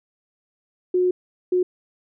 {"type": "tone bursts at uneven times", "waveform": "sine", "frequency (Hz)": 363.1, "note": "F#4", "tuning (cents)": -33, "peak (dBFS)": -16, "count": 2, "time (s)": [[0.94, 1.11], [1.52, 1.63]], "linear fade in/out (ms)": 5, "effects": []}